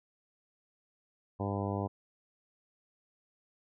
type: harmonic tone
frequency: 99.8 Hz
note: G2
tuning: 32 cents sharp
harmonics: 1 / 2 / 3 / 4 / 5 / 6 / 7 / 8 / 9 / 10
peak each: -35 / -38 / -40 / -41 / -42 / -43 / -43 / -44 / -45 / -45 dBFS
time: 1.39-1.88 s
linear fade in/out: 20 ms
effects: none